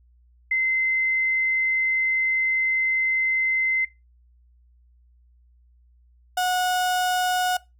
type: tone pair in turn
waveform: sine / 35% pulse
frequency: 2065 / 730.1 Hz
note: C7 / F#5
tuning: -23 / -23 cents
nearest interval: octave + tritone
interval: 1800 cents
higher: first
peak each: -19 dBFS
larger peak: neither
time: 0.51-3.85 / 6.37-7.57 s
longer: first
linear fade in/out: 5 ms
effects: noise-tail reverb RT60 0.2 s tail -19 dB re dry + added 60 Hz sine -54 dBFS peak until 7.79 s